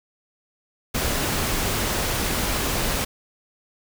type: noise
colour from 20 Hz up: pink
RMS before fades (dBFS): -24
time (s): 0.94-3.05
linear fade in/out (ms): 10
effects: none